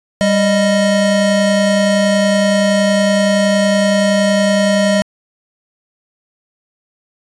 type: tone pair together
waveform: square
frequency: 197.2 / 622.3 Hz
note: G3 / D#5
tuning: +11 / 0 cents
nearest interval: octave + minor sixth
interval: 1989 cents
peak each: -14 dBFS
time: 0.21-5.02 s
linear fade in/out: 0 ms
effects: resampled to 22050 Hz